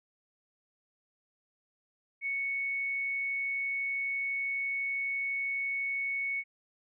sine tone, 2217 Hz, C#7, in tune, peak -30 dBFS, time 2.21-6.44 s, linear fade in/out 50 ms, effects none

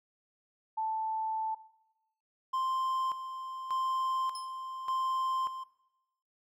sine tone, 880 Hz, A5, in tune, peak -30 dBFS, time 0.77-1.55 s, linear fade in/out 10 ms
triangle tone with tremolo, 1046.5 Hz, C6, in tune, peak -27 dBFS, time 2.53-5.64 s, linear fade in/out 10 ms, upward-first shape square, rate 0.85 Hz, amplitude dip 65%
30% pulse tone with exponential decay, 5180 Hz, E8, 31 cents flat, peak -34 dBFS, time 4.35-4.57 s, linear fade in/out 2 ms, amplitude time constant 46 ms
effects noise-tail reverb RT60 0.9 s tail -18 dB re dry

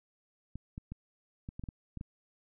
clicks, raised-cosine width 5 ms, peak -28 dBFS, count 9, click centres 0.556 / 0.779 / 0.92 / 1.489 / 1.595 / 1.638 / 1.688 / 1.973 / 2.011 s, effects none

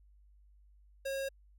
square tone, 543 Hz, C#5, 36 cents flat, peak -35 dBFS, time 1.05-1.29 s, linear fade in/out 10 ms, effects added 50 Hz sine -59 dBFS peak until 1.58 s

